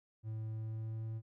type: tone with pitch glide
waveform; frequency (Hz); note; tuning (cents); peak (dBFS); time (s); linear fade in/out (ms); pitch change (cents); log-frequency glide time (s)
triangle; 110 to 111.47; A2 to A2; 0 to +23; -36; 0.23-1.22; 50; +23; 0.5-1.11
effects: none